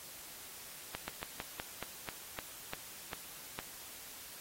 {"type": "slowing click train", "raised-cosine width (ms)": 0.3, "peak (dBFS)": -22, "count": 11, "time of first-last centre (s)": [0.95, 3.589], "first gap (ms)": 130, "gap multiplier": 1.15, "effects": ["white hiss -50 dBFS RMS until 4.4 s", "AAC 48 kbps"]}